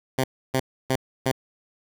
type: tone bursts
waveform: 10% pulse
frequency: 131.2 Hz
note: C3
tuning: 5 cents sharp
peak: -12 dBFS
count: 4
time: 0.18-1.316 s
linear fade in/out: 5 ms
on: 59 ms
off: 300 ms
effects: none